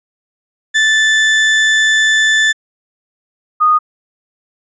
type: tone pair in turn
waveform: 35% pulse / sine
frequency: 1755 / 1235.3 Hz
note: A6 / D#6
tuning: -5 / -13 cents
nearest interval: tritone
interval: 608 cents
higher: first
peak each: -7 dBFS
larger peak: neither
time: 0.74-2.53 / 3.6-3.79 s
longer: first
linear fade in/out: 20 ms
effects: resampled to 16000 Hz